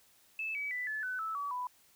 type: tone with pitch steps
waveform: sine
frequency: 2621 / 2282 / 1986.3 / 1729.2 / 1505.4 / 1310.5 / 1140.9 / 993.2 Hz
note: E7 / C#7 / B6 / A6 / F#6 / E6 / C#6 / B5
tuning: -11 / +50 / +9 / -31 / +29 / -11 / +50 / +9 cents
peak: -34 dBFS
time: 0.39-1.67 s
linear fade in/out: 2 ms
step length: 160 ms
effects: white hiss -65 dBFS RMS until 1.95 s